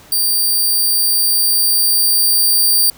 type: tone with level ramp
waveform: 5% pulse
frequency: 4685 Hz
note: D8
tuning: 5 cents flat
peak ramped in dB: -6 to -3 dBFS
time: 0.12-2.9 s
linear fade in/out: 2 ms
effects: pink hiss -43 dBFS RMS until 2.97 s